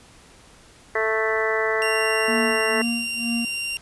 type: harmonic tone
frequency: 220 Hz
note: A3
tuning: in tune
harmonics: 2 / 3 / 4 / 5 / 6 / 7 / 8 / 9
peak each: -24 / -28 / -33 / -30 / -32 / -33 / -28 / -26 dBFS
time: 0.95-2.82 s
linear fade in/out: 5 ms
type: tone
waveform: sawtooth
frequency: 2772 Hz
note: F7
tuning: 14 cents flat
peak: -22 dBFS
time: 1.82-3.77 s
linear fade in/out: 0 ms
type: tone with tremolo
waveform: triangle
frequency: 234.2 Hz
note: A#3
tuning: 8 cents sharp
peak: -20 dBFS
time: 2.28-3.45 s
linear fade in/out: 2 ms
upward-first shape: sine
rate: 2.1 Hz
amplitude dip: 95%
effects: pink hiss -50 dBFS RMS until 3.81 s + resampled to 24000 Hz